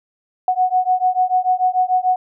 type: beating tone pair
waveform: sine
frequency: 734 / 740.8 Hz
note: F#5 / F#5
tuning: -14 / +2 cents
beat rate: 6.8 Hz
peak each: -17 dBFS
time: 0.48-2.16 s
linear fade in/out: 2 ms
effects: none